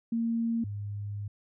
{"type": "tone pair in turn", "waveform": "sine", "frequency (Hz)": [230, 102.45], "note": ["A#3", "G#2"], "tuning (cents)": [-23, -23], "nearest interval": "octave + major second", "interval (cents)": 1400, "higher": "first", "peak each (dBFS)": [-26, -33], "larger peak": "first", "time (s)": [[0.12, 0.64], [0.64, 1.28]], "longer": "second", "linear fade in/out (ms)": 5, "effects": []}